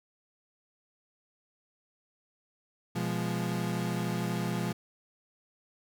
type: chord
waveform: 35% pulse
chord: F diminished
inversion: second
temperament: equal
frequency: 123.47 / 174.61 / 207.7 Hz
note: Cb3 / F3 / Ab3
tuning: 0 / 0 / 0 cents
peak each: -33 / -31 / -34 dBFS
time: 2.95-4.73 s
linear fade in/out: 10 ms
effects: none